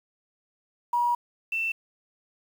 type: tone pair in turn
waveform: sine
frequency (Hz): 960 / 2676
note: B5 / E7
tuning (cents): -49 / +25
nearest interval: octave + tritone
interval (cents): 1774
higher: second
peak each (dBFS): -21 / -25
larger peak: first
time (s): 0.93-1.15 / 1.52-1.72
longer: first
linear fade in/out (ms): 5
effects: 8-bit